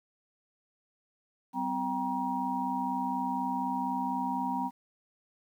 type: tone cluster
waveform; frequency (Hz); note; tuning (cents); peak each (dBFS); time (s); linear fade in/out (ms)
sine; 191.9 / 256 / 788 / 949; G3 / C4 / G5 / A#5; -37 / -38 / +9 / +31; -39 / -34 / -36 / -32; 1.53-4.71; 50
effects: 10-bit